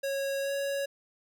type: tone with pitch glide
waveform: square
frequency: 550 to 557 Hz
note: C#5 to C#5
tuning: -14 to +8 cents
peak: -30 dBFS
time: 0.03-0.86 s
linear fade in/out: 10 ms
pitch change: +22 cents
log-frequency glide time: 0.41-0.52 s
effects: none

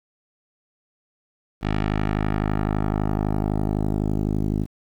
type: tone with low-pass filter sweep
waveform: 10% pulse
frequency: 51.91 Hz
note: G#1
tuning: in tune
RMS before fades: -23 dBFS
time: 1.61-4.67 s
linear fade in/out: 50 ms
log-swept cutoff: 3100 to 320 Hz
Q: 0.98
effects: 8-bit

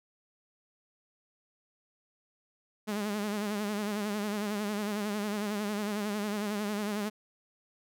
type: tone with vibrato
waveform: sawtooth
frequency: 207.7 Hz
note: G#3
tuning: in tune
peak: -27 dBFS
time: 2.87-7.1 s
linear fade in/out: 20 ms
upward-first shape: sine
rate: 11 Hz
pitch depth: 61 cents each way
effects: none

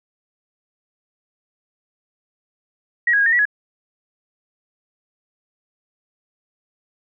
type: tone with pitch steps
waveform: sine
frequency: 1905 / 1654 / 1635 / 1827 / 1938 / 1681 Hz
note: A#6 / G#6 / G#6 / A#6 / B6 / G#6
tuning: +37 / -8 / -28 / -35 / -33 / +20 cents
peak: -13 dBFS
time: 3.07-3.454 s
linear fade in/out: 5 ms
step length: 64 ms
effects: none

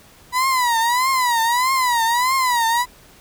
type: tone with vibrato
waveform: 35% pulse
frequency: 982 Hz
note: B5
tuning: 10 cents flat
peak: -14 dBFS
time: 0.32-2.86 s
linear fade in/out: 50 ms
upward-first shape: triangle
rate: 1.6 Hz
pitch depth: 160 cents each way
effects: pink hiss -48 dBFS RMS until 3.2 s

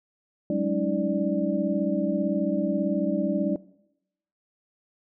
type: tone cluster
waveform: sine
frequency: 189.1 / 207.3 / 283.1 / 318.1 / 589 Hz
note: F#3 / G#3 / C#4 / D#4 / D5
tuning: +38 / -3 / +37 / +38 / +5 cents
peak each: -29 dBFS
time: 0.5-3.56 s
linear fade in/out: 2 ms
effects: noise-tail reverb RT60 0.8 s tail -19 dB re dry

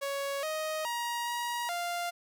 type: tone with pitch steps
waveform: sawtooth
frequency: 557 / 625 / 948 / 954 / 697 Hz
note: C#5 / D#5 / A#5 / A#5 / F5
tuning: +8 / +8 / +29 / +40 / -4 cents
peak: -28 dBFS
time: 0.01-2.11 s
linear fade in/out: 20 ms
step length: 420 ms
effects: none

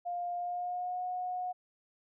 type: tone with pitch glide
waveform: sine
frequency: 704 to 727.6 Hz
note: F5 to F#5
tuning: +14 to -29 cents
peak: -33 dBFS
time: 0.05-1.53 s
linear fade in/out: 20 ms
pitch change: +57 cents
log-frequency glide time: 0.35-1.03 s
effects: none

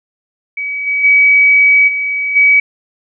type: tone with level steps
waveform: sine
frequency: 2274 Hz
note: C#7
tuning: 44 cents sharp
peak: -17 / -12 / -5 / -14 / -5 dBFS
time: 0.57-2.6 s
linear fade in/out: 5 ms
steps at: 0.86 / 1.03 / 1.87 / 2.35 s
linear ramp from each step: 20 ms
effects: none

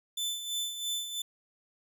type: tone with tremolo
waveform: sawtooth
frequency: 3520 Hz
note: A7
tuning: in tune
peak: -27 dBFS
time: 0.17-1.22 s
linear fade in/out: 5 ms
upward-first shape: sine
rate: 3 Hz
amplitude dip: 60%
effects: 11-bit

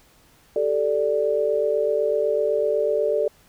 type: chord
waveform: sine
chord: G suspended second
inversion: none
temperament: equal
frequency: 392 / 440 / 587.3 Hz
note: G4 / A4 / D5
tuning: 0 / 0 / 0 cents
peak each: -27 / -22 / -22 dBFS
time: 0.56-3.28 s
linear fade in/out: 2 ms
effects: pink hiss -56 dBFS RMS until 3.48 s

